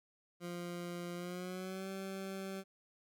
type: tone with pitch glide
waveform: 20% pulse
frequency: 174.61 to 192.63 Hz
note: F3 to G3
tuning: 0 to -30 cents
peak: -36 dBFS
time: 0.4-2.64 s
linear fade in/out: 50 ms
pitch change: +170 cents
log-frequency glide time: 1.15-1.89 s
effects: none